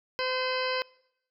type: harmonic tone with a mistuned harmonic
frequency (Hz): 513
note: C5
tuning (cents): -34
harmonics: 1 / 2 / 3 / 4 / 5 / 6 / 8 / 9 / 10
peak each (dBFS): -31 / -34 / -36 / -37 / -38 / -39 / -40 / -41 / -41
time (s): 0.19-0.82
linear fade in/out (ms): 0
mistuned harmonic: 9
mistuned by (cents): +34
effects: noise-tail reverb RT60 0.8 s tail -24 dB re dry